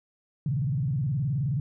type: tone with vibrato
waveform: sine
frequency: 135.4 Hz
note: C#3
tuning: 40 cents flat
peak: -24 dBFS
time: 0.46-1.6 s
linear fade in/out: 2 ms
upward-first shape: square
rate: 19 Hz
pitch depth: 210 cents each way
effects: none